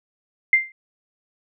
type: tone with exponential decay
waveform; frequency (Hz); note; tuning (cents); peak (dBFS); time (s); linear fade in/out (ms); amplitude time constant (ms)
sine; 2093; C7; 0; -8; 0.53-0.72; 2; 41
effects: none